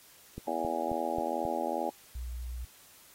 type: click train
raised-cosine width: 3 ms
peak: -26 dBFS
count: 5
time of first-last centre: 0.38-1.452 s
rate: 3.73 Hz
type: harmonic tone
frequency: 82.41 Hz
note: E2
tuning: in tune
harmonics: 3 / 4 / 5 / 6 / 7 / 8 / 9 / 10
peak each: -40 / -38 / -41 / -42 / -36 / -39 / -38 / -35 dBFS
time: 0.47-1.9 s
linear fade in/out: 5 ms
type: tone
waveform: sine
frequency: 60.5 Hz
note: B1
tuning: 35 cents flat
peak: -35 dBFS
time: 2.15-2.65 s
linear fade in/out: 5 ms
effects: white hiss -57 dBFS RMS until 3.14 s + AAC 48 kbps